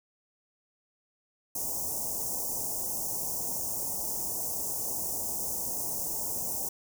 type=band-stop noise; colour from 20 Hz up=white; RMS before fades=-33 dBFS; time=1.55-6.69 s; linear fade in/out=5 ms; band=940 to 5700 Hz; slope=48 dB/octave; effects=none